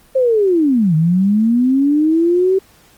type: linear two-way sweep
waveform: sine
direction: down then up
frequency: 537 to 152.8 to 387.4 Hz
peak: -10 dBFS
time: 0.15-2.59 s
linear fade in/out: 10 ms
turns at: 0.95 s
effects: pink hiss -49 dBFS RMS until 2.97 s + Opus 24 kbps